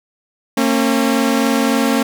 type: tone pair together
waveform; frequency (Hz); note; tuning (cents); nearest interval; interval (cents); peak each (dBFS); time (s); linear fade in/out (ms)
sawtooth; 228.1 / 271.6; A#3 / C#4; -37 / -35; minor third; 302; -12; 0.57-2.03; 5
effects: none